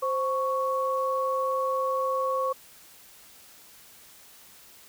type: tone pair together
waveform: sine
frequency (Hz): 523.3 / 1110.7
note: C5 / C#6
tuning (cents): 0 / +3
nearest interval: octave + minor second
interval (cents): 1303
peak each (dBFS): -27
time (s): 0.02-2.53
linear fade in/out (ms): 10
effects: white hiss -52 dBFS RMS until 4.88 s